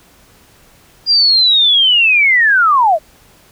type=linear sweep; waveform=sine; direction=down; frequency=4856 to 587.3 Hz; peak=-7 dBFS; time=1.06-2.99 s; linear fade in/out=50 ms; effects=pink hiss -47 dBFS RMS until 3.51 s